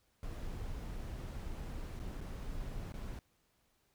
brown noise with dropouts, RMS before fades -42 dBFS, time 0.23-3.19 s, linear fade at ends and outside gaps 1 ms, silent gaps 1.993-1.999 / 2.207-2.212 / 2.923-2.94 s, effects pink hiss -75 dBFS RMS until 3.94 s

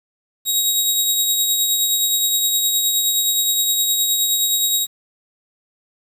15% pulse tone with tremolo, 3800 Hz, A#7, 33 cents sharp, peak -7 dBFS, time 0.45-4.87 s, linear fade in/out 50 ms, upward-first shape triangle, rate 9.6 Hz, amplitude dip 40%, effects 8-bit

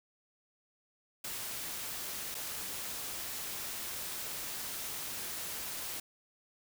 white noise with dropouts, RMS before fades -40 dBFS, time 1.24-6 s, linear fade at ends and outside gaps 5 ms, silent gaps 2.345-2.349 s, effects none

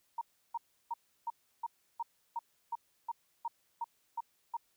sine tone bursts, 932.3 Hz, A#5, in tune, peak -33 dBFS, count 13, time 0.18-4.569 s, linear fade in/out 5 ms, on 33 ms, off 330 ms, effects white hiss -74 dBFS RMS until 4.76 s

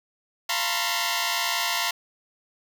10% pulse tone cluster, 692 / 893 / 953 / 1017 / 1080 Hz, F5 / A5 / A#5 / C6 / C#6, -16 / +25 / +38 / -50 / -45 cents, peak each -22 dBFS, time 0.49-1.91 s, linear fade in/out 5 ms, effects none

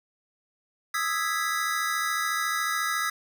square chord, E major seventh, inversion third, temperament equal, 1244.5 / 1318.5 / 1661.2 / 1975.5 Hz, D#6 / E6 / G#6 / B6, 0 / 0 / 0 / 0 cents, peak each -32 dBFS, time 0.94-3.1 s, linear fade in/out 5 ms, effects none

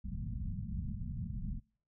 pink low-pass noise, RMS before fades -39 dBFS, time 0.04-1.6 s, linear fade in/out 10 ms, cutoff 230 Hz, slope 96 dB/octave, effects noise-tail reverb RT60 0.5 s tail -26 dB re dry

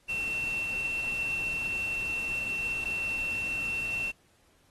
sine tone in noise, 2700 Hz, E7, 41 cents sharp, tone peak -29 dBFS, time 0.08-4.12 s, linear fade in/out 20 ms, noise pink, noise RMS -45 dBFS, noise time 0.08-4.12 s, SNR +13 dB, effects pink hiss -66 dBFS RMS until 4.7 s + AAC 32 kbps

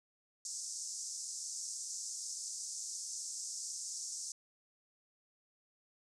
pink band-pass noise, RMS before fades -43 dBFS, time 0.45-4.32 s, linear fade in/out 2 ms, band 5400 to 8500 Hz, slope 48 dB/octave, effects none

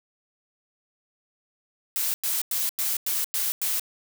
blue noise bursts, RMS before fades -26 dBFS, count 7, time 1.96-3.796 s, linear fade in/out 0 ms, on 180 ms, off 96 ms, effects none

